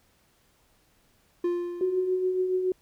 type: tone with exponential decay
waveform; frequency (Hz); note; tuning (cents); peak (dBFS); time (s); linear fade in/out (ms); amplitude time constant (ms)
triangle; 350; F4; +4; -20; 1.44-2.55; 5; 240
type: tone with tremolo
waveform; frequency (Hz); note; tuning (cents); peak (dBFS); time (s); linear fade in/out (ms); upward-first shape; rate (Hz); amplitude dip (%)
sine; 369.6; F#4; -2; -21; 1.81-2.72; 2; triangle; 7.1; 50
effects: pink hiss -65 dBFS RMS until 2.81 s